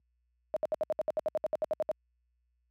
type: tone bursts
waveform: sine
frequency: 622.3 Hz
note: D#5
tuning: in tune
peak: -26 dBFS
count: 16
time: 0.54-1.914 s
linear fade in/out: 0 ms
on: 24 ms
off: 66 ms
effects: added 60 Hz sine -57 dBFS peak until 2.7 s + high-pass 150 Hz 12 dB/octave